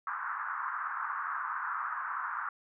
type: band-pass noise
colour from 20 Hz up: white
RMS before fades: -36 dBFS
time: 0.07-2.49 s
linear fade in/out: 2 ms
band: 1000 to 1500 Hz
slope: 48 dB/octave
effects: none